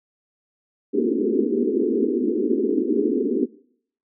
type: band-pass noise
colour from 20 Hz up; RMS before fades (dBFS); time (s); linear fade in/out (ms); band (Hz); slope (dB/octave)
white; -21; 0.93-3.46; 20; 220 to 440; 96
effects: noise-tail reverb RT60 0.6 s tail -20 dB re dry